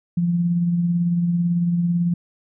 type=tone with tremolo; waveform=sine; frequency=172.9 Hz; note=F3; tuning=17 cents flat; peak=-15 dBFS; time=0.17-2.14 s; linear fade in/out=5 ms; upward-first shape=triangle; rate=18 Hz; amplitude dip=40%; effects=none